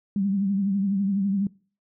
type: tone with vibrato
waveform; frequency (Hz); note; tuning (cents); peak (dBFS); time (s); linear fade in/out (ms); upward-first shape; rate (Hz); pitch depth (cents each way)
sine; 197.1; G3; +10; -21; 0.16-1.47; 2; triangle; 12; 86
effects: noise-tail reverb RT60 0.4 s tail -22 dB re dry